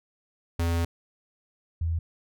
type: tone pair in turn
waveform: square / sine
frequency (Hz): 84.4 / 82.57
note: E2 / E2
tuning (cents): +41 / +3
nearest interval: unison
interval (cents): 38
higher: first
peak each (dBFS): -24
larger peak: neither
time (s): 0.59-0.85 / 1.81-1.99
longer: first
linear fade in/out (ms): 5
effects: none